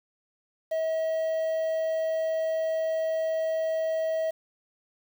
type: tone with quantisation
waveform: triangle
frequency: 641 Hz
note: E5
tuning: 49 cents flat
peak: -23 dBFS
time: 0.71-4.31 s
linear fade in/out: 10 ms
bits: 8
effects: none